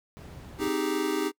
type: noise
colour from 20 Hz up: brown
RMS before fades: -39 dBFS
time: 0.17-0.69 s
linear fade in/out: 0 ms
type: chord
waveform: square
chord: Ab major seventh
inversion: first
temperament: equal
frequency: 261.6 / 311.1 / 392 / 415.3 Hz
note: C4 / Eb4 / G4 / Ab4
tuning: 0 / 0 / 0 / 0 cents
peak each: -36 / -30 / -31 / -35 dBFS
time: 0.58-1.32 s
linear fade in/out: 50 ms
effects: noise-tail reverb RT60 0.1 s tail -25 dB re dry + high-pass 80 Hz 12 dB/octave